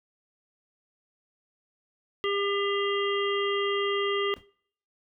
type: harmonic tone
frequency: 401.1 Hz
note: G4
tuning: 40 cents sharp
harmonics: 1 / 3 / 5 / 7 / 8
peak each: -27 / -32 / -34 / -35 / -36 dBFS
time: 2.24-4.34 s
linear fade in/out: 0 ms
type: noise with exponential decay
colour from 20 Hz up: brown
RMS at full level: -41 dBFS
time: 4.36-4.47 s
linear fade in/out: 5 ms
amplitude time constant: 22 ms
effects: noise-tail reverb RT60 0.6 s tail -24 dB re dry